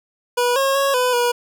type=tone with pitch steps; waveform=25% pulse; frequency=487.6 / 543 / 552 / 500 / 483.1 Hz; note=B4 / C#5 / C#5 / B4 / B4; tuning=-22 / -36 / -7 / +21 / -38 cents; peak=-12 dBFS; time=0.37-1.32 s; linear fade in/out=10 ms; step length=190 ms; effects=none